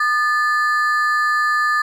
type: ring-modulated tone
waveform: triangle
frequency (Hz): 1480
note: F#6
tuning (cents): 0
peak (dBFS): -10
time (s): 0-1.82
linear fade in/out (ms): 5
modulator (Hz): 264
effects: none